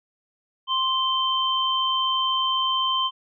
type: tone pair together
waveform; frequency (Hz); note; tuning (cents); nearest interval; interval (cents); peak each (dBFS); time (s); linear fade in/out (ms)
sine; 1046.5 / 3112; C6 / G7; 0 / -13; octave + perfect fifth; 1887; -23; 0.67-3.11; 50
effects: none